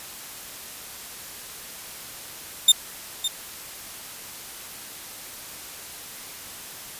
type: tone with echo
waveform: sawtooth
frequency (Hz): 3626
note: A#7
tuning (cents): -49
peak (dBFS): -7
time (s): 2.68-2.72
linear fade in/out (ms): 5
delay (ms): 560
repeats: 1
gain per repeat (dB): -12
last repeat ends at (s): 3.28
effects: white hiss -39 dBFS RMS until 6.99 s + resampled to 32000 Hz